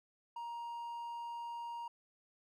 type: tone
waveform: triangle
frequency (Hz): 940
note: A#5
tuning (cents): +14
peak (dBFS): -39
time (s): 0.36-1.88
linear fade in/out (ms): 5
effects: none